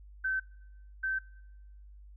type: tone pair in turn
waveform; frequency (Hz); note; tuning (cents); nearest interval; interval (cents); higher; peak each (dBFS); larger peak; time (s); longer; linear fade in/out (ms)
sine; 1538 / 1546.8; G6 / G6; -33 / -24; unison; 9; second; -28 / -29; first; 0.24-0.4 / 1.03-1.19; neither; 10
effects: noise-tail reverb RT60 1.0 s tail -24 dB re dry + added 50 Hz sine -49 dBFS peak until 2.16 s